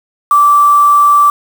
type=tone with quantisation; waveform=sine; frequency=1165 Hz; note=D6; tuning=14 cents flat; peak=-4 dBFS; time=0.31-1.3 s; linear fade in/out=2 ms; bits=4; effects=none